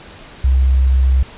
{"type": "tone", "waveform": "sine", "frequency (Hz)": 65.41, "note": "C2", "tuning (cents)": 0, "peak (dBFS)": -9, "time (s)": [0.44, 1.23], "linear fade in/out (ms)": 5, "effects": ["pink hiss -38 dBFS RMS until 1.37 s", "resampled to 8000 Hz"]}